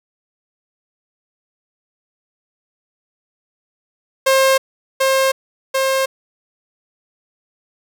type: tone with echo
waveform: sawtooth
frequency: 533 Hz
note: C5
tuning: 32 cents sharp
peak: -7 dBFS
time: 4.26-4.58 s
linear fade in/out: 10 ms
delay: 740 ms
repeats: 2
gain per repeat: -2 dB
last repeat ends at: 6.06 s
effects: none